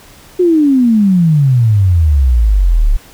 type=exponential sweep; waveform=sine; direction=down; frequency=370 to 33.55 Hz; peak=-6 dBFS; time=0.39-2.97 s; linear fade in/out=10 ms; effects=pink hiss -40 dBFS RMS until 3.13 s